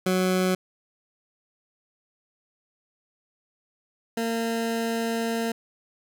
20% pulse tone pair in turn, 185 / 228.8 Hz, F#3 / A#3, 0 / -32 cents, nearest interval major third, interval 368 cents, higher second, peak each -16 / -20 dBFS, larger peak first, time 0.06-0.55 / 4.17-5.52 s, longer second, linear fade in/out 5 ms, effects none

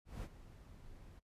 brown noise with ADSR envelope, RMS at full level -42 dBFS, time 0.05-1.2 s, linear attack 180 ms, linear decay 48 ms, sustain -14 dB, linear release 17 ms, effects noise-tail reverb RT60 0.1 s tail -22 dB re dry + resampled to 32000 Hz

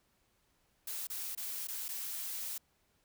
blue noise with dropouts, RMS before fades -40 dBFS, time 0.87-2.58 s, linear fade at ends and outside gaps 5 ms, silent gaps 1.071-1.1 / 1.35-1.374 / 1.673-1.683 / 1.883-1.888 s, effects pink hiss -74 dBFS RMS until 3.04 s

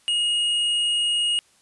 triangle tone with tanh clipping, 2871 Hz, F7, 47 cents sharp, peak -21 dBFS, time 0.08-1.39 s, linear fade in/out 0 ms, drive 12 dB, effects white hiss -59 dBFS RMS until 1.61 s + resampled to 24000 Hz

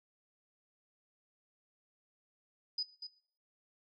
sine tone with echo, 4978 Hz, D#8, in tune, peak -32 dBFS, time 2.78-2.83 s, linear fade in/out 5 ms, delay 240 ms, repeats 1, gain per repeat -9 dB, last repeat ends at 3.07 s, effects noise-tail reverb RT60 0.6 s tail -20 dB re dry

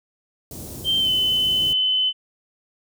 pink band-stop noise, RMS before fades -34 dBFS, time 0.51-1.73 s, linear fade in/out 2 ms, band 450 to 7200 Hz, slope 12 dB/octave
sine tone with pitch glide, 3136 to 3033 Hz, G7 to F#7, 0 to +42 cents, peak -17 dBFS, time 0.84-2.13 s, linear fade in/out 50 ms, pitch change -58 cents, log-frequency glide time 0.98-1.1 s
effects high-pass 60 Hz 12 dB/octave

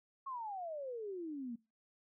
sine exponential sweep, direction down, 1108.7 to 225 Hz, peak -40 dBFS, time 0.26-1.56 s, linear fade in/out 10 ms, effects noise-tail reverb RT60 0.3 s tail -23 dB re dry

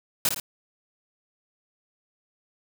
white noise with echo, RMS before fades -22 dBFS, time 0.25-0.29 s, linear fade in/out 2 ms, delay 55 ms, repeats 2, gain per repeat -6 dB, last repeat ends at 0.4 s, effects none

